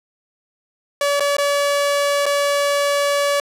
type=tone with dropouts; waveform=sawtooth; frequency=571 Hz; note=D5; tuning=49 cents flat; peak=-12 dBFS; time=1.01-3.4 s; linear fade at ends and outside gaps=2 ms; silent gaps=1.197-1.205 / 1.368-1.383 / 2.257-2.263 s; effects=low-pass 12000 Hz 12 dB/octave